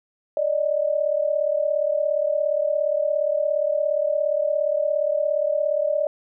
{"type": "tone pair together", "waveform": "sine", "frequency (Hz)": [578.8, 616], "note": ["D5", "D#5"], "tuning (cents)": [-25, -17], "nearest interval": "minor second", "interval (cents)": 108, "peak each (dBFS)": -22, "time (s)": [0.37, 6.07], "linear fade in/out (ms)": 2, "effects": []}